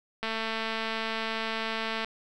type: click train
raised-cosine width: 0.3 ms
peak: -16 dBFS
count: 406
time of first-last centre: 0.23-2.046 s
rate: 223 Hz
effects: none